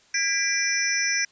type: tone cluster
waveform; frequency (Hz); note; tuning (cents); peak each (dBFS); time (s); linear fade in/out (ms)
sine; 1627 / 1985 / 2369 / 5360 / 5890; G#6 / B6 / D7 / E8 / F#8; -36 / +8 / +14 / +28 / -9; -28; 0.14-1.25; 5
effects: white hiss -58 dBFS RMS until 1.31 s + resampled to 16000 Hz